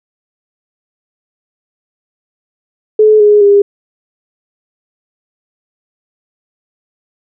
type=tone with pitch steps; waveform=sine; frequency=429.4 / 416.7 / 404.4 Hz; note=A4 / G#4 / G#4; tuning=-42 / +6 / -46 cents; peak=-3 dBFS; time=2.99-3.62 s; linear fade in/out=5 ms; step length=210 ms; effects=none